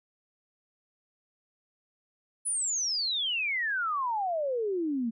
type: exponential sweep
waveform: sine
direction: down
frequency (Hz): 10210 to 220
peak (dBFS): -27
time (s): 2.45-5.11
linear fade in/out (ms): 20
effects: none